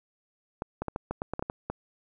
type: clicks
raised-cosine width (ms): 1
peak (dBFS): -17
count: 11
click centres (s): 0.621 / 0.82 / 0.883 / 0.961 / 1.11 / 1.219 / 1.336 / 1.394 / 1.425 / 1.499 / 1.7
effects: none